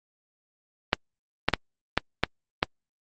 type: clicks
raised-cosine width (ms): 0.3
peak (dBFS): -3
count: 6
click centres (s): 0.931 / 1.486 / 1.537 / 1.976 / 2.236 / 2.629
effects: Opus 32 kbps